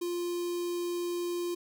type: tone with notch filter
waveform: square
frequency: 349.2 Hz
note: F4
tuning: in tune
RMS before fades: -33 dBFS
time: 0.01-1.55 s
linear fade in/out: 10 ms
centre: 1600 Hz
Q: 0.66
effects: none